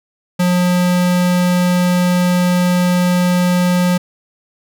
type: tone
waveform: square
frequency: 178.9 Hz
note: F3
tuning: 42 cents sharp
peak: -12 dBFS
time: 0.39-3.98 s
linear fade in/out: 10 ms
effects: none